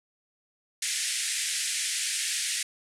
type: band-pass noise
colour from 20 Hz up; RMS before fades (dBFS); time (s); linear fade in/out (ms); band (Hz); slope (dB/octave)
white; -30; 0.82-2.63; 5; 1700 to 10000; 48
effects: none